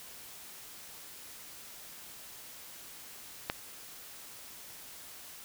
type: click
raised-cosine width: 0.3 ms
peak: -14 dBFS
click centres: 3.499 s
effects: white hiss -49 dBFS RMS until 5.44 s